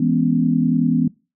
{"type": "chord", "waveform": "sine", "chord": "C# minor seventh", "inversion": "first", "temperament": "equal", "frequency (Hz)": [164.81, 207.7, 246.9, 277.2], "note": ["E3", "G#3", "B3", "C#4"], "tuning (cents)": [0, 0, 0, 0], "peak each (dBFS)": [-20, -23, -17, -23], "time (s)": [0, 1.08], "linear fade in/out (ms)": 5, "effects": ["noise-tail reverb RT60 0.3 s tail -22 dB re dry"]}